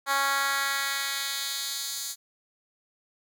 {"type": "tone with high-pass filter sweep", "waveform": "10% pulse", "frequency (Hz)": 276.3, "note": "C#4", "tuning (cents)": -6, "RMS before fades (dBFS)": -29, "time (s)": [0.06, 2.16], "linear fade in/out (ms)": 50, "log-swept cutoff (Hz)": [1000, 5900], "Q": 1.2, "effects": []}